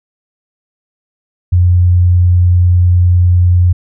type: tone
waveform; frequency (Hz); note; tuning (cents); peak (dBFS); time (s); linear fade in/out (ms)
sine; 89; F2; +33; -5; 1.52-3.73; 10
effects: none